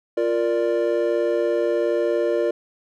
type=chord; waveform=triangle; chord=Bb major; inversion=second; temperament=equal; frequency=349.2 / 466.2 / 587.3 Hz; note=F4 / Bb4 / D5; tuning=0 / 0 / 0 cents; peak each=-21 dBFS; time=0.17-2.51 s; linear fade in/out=5 ms; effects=none